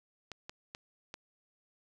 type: clicks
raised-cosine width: 0.2 ms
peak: -25 dBFS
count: 4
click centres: 0.317 / 0.495 / 0.749 / 1.141 s
effects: none